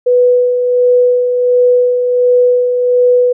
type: tone with tremolo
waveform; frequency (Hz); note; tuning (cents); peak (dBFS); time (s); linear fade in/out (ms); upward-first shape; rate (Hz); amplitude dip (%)
sine; 493.9; B4; 0; -5; 0.06-3.33; 10; sine; 1.4; 45
effects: none